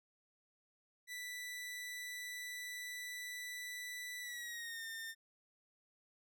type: tone with pitch glide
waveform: sawtooth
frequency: 1975.5 to 1811.5 Hz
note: B6 to A6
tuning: 0 to +50 cents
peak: -40 dBFS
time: 1.07-5.15 s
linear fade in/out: 50 ms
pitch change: -150 cents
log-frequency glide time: 4.2-4.86 s
effects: none